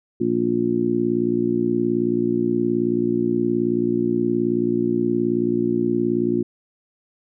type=harmonic tone; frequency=58.8 Hz; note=A#1; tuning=16 cents sharp; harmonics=2 / 3 / 4 / 5 / 6; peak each=-32 / -30 / -23 / -24 / -21 dBFS; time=0.2-6.43 s; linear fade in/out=10 ms; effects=none